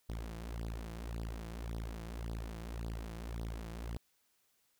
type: tone with flanger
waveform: sawtooth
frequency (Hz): 56.4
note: A1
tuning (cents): +44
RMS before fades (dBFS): -42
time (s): 0.09-3.97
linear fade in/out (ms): 0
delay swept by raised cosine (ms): 0.2 to 6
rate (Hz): 1.8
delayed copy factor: +0.95
effects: white hiss -75 dBFS RMS until 4.79 s